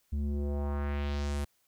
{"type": "tone with low-pass filter sweep", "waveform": "square", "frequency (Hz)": 71.8, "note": "D2", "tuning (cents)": -39, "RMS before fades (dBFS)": -32, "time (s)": [0.12, 1.45], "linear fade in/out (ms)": 10, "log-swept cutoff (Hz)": [150, 12000], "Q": 1.6, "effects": ["white hiss -72 dBFS RMS until 1.67 s"]}